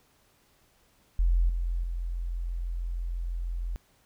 sine tone with level steps, 43.07 Hz, F1, 23 cents flat, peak -20 / -26 / -29 dBFS, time 1.19-3.76 s, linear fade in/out 0 ms, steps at 1.49 / 1.83 s, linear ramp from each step 5 ms, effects pink hiss -65 dBFS RMS until 4.05 s

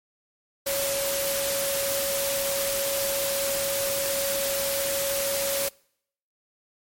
sine tone in noise, 554.4 Hz, C#5, in tune, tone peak -27 dBFS, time 0.66-5.69 s, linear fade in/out 10 ms, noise white, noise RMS -28 dBFS, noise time 0.66-5.69 s, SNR -2 dB, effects noise-tail reverb RT60 0.7 s tail -26 dB re dry + MP3 64 kbps

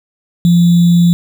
sine tone with sample-and-hold, 172.7 Hz, F3, 19 cents flat, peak -5 dBFS, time 0.45-1.13 s, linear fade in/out 0 ms, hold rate 3675 Hz, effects none

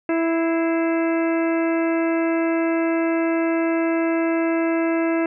harmonic tone with a mistuned harmonic, 329.6 Hz, E4, in tune, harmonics 1 / 2 / 3 / 4 / 5 / 6 / 7 / 8, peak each -19 / -25 / -33 / -34 / -33 / -34 / -41 / -36 dBFS, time 0.09-5.26 s, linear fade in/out 2 ms, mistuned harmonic 6, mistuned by +76 cents, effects none

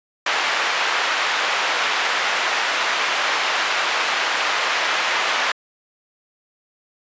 white band-pass noise, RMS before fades -21 dBFS, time 0.26-5.52 s, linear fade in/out 5 ms, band 700 to 2400 Hz, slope 12 dB/octave, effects resampled to 16000 Hz

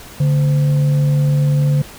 sine tone with frequency modulation, 144.5 Hz, D3, 28 cents flat, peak -11 dBFS, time 0.2-1.82 s, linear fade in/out 5 ms, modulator 369 Hz, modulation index 0.27, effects pink hiss -37 dBFS RMS until 1.98 s

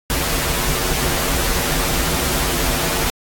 pink noise with comb filter, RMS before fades -19 dBFS, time 0.1-3.1 s, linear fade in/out 0 ms, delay 9.7 ms, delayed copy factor -1, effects AAC 64 kbps

